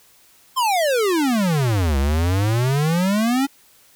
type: exponential two-way sweep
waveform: square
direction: down then up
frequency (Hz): 1075 to 66.4 to 282.2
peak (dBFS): -17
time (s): 0.56-3.47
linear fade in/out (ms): 20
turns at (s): 1.98
effects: white hiss -53 dBFS RMS until 3.95 s